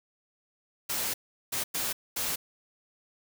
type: noise bursts at uneven times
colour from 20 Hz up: white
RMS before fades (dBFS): -31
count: 4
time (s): 0.89-1.14 / 1.52-1.64 / 1.74-1.93 / 2.16-2.36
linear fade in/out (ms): 10
effects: none